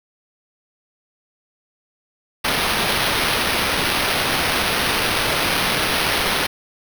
blue noise with sample-and-hold, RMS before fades -20 dBFS, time 2.44-6.47 s, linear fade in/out 10 ms, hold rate 7350 Hz, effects none

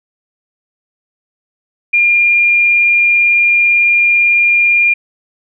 sine tone, 2406 Hz, D7, 41 cents sharp, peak -7 dBFS, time 1.93-4.94 s, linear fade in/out 10 ms, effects none

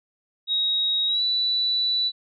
sine tone with pitch glide, 3790 to 3960 Hz, A#7 to B7, +28 to +4 cents, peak -20 dBFS, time 0.47-2.12 s, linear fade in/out 50 ms, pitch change +76 cents, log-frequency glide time 1.07-1.22 s, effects none

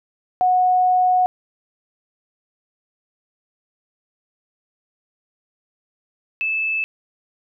sine tone pair in turn, 733 / 2622 Hz, F#5 / E7, -16 / -10 cents, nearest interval octave + minor seventh, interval 2206 cents, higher second, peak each -13 / -19 dBFS, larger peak first, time 0.41-1.26 / 6.41-6.84 s, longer first, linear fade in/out 0 ms, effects none

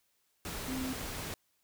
sine tone in noise, 259.7 Hz, C4, 13 cents flat, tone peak -35 dBFS, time 0.68-0.93 s, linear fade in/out 0 ms, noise pink, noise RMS -40 dBFS, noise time 0.45-1.34 s, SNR +2 dB, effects white hiss -75 dBFS RMS until 1.63 s

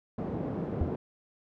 pink band-pass noise, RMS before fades -34 dBFS, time 0.18-0.96 s, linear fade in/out 5 ms, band 160 to 450 Hz, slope 12 dB/octave
sine tone with exponential decay, 84.3 Hz, E2, 39 cents sharp, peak -21 dBFS, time 0.81-0.95 s, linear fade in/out 0 ms, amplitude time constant 30 ms
effects none

